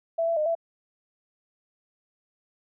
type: tone with pitch steps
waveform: sine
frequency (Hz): 663 / 669 / 611 / 667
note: E5 / E5 / D#5 / E5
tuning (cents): +10 / +25 / -32 / +20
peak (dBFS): -22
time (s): 0.18-0.552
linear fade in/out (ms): 10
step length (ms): 93
effects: none